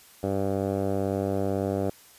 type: tone with low-pass filter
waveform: 10% pulse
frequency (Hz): 98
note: G2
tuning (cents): 0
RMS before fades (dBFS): -27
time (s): 0.23-1.9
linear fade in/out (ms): 5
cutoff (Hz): 680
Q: 1.7
effects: white hiss -53 dBFS RMS until 2.18 s + resampled to 32000 Hz